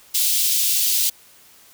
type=high-pass noise; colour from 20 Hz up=white; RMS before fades=-19 dBFS; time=0.14-1.1 s; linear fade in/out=10 ms; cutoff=3000 Hz; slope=24 dB/octave; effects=white hiss -50 dBFS RMS until 1.73 s